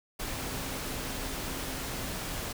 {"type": "tone in noise", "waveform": "sine", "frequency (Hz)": 263.7, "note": "C4", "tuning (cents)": 14, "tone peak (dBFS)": -45, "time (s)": [0.35, 2.08], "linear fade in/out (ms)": 10, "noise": "pink", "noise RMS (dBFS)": -36, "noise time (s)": [0.19, 2.53], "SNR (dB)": -12, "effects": []}